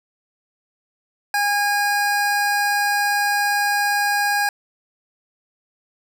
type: tone pair together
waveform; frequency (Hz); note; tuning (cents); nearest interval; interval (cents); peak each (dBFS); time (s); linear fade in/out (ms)
square; 817.5 / 1635; G#5 / G#6; -28 / -28; octave; 1200; -21; 1.34-4.49; 2
effects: none